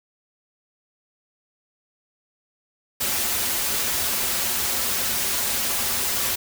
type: noise with comb filter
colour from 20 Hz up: white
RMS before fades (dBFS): -24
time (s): 3-6.36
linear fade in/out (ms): 10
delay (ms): 6.5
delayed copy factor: -0.5
effects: none